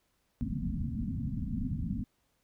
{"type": "low-pass noise", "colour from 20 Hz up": "white", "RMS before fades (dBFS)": -34, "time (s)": [0.41, 2.04], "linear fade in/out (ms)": 0, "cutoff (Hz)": 260, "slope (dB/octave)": 96, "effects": ["pink hiss -75 dBFS RMS until 2.43 s"]}